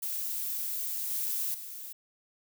violet noise with level steps, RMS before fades -34 / -32 / -42 dBFS, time 0.02-1.93 s, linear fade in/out 10 ms, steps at 1.1 / 1.54 s, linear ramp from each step 5 ms, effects none

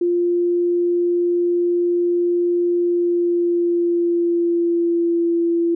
sine tone with pitch glide, 349.2 to 338.9 Hz, F4 to E4, 0 to +48 cents, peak -15 dBFS, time 0.01-5.75 s, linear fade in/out 5 ms, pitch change -52 cents, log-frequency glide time 2.77-5.37 s, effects none

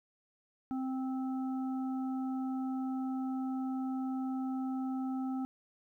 harmonic tone, 261.6 Hz, C4, in tune, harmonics 1 / 3 / 5, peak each -33 / -44 / -51 dBFS, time 0.71-5.45 s, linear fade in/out 0 ms, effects 12-bit

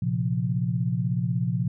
sine chord, Bb suspended second, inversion none, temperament equal with one note detuned, 116.54 / 132.87 / 174.61 Hz, Bb2 / C3 / F3, 0 / +27 / 0 cents, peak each -27 dBFS, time 0.02-1.68 s, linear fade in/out 5 ms, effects none

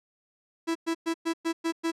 45% pulse tone bursts, 330 Hz, E4, 2 cents sharp, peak -25 dBFS, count 7, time 0.67-1.918 s, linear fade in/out 20 ms, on 84 ms, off 110 ms, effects low-pass 9000 Hz 12 dB/octave

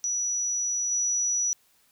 sine tone with level steps, 5880 Hz, F#8, 12 cents flat, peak -25 / -23 dBFS, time 0.04-1.53 s, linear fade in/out 0 ms, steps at 0.91 s, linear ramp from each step 10 ms, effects white hiss -64 dBFS RMS until 1.91 s

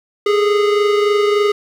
square tone pair together, 411.6 / 435 Hz, G#4 / A4, -16 / -20 cents, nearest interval minor second, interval 96 cents, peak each -13 / -22 dBFS, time 0.26-1.52 s, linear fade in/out 5 ms, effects low-pass 4000 Hz 12 dB/octave + 7-bit

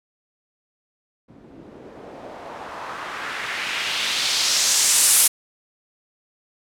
blue noise with low-pass filter sweep, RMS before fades -23 dBFS, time 1.28-5.28 s, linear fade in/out 10 ms, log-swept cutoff 230 to 11000 Hz, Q 1.5, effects none

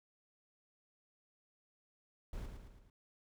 brown noise with echo, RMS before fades -43 dBFS, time 2.33-2.46 s, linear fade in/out 2 ms, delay 110 ms, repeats 4, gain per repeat -5 dB, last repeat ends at 2.9 s, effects none

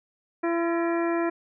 harmonic tone with a mistuned harmonic, 337.7 Hz, E4, 42 cents sharp, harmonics 1 / 2 / 3 / 4 / 5 / 6 / 7, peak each -24 / -30 / -34 / -36 / -38 / -40 / -41 dBFS, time 0.43-1.3 s, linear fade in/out 10 ms, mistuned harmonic 6, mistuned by -100 cents, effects none

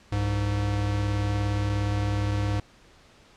square tone pair together, 65.41 / 102.56 Hz, C2 / G#2, 0 / -21 cents, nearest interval minor sixth, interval 779 cents, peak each -32 / -25 dBFS, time 0.12-2.6 s, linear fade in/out 5 ms, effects pink hiss -55 dBFS RMS until 3.36 s + low-pass 6000 Hz 12 dB/octave

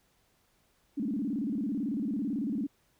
sine tone with vibrato, 246.9 Hz, B3, in tune, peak -29 dBFS, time 0.97-2.67 s, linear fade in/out 10 ms, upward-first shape square, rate 18 Hz, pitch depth 250 cents each way, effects pink hiss -70 dBFS RMS until 2.99 s

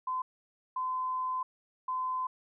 sine tone bursts at uneven times, 1024 Hz, C6, 38 cents flat, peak -30 dBFS, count 3, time 0.07-0.22 / 0.76-1.43 / 1.88-2.27 s, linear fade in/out 5 ms, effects none

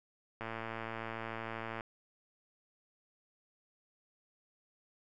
click train, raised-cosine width 0.5 ms, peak -25 dBFS, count 159, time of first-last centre 0.41-1.808 s, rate 113 Hz, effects none

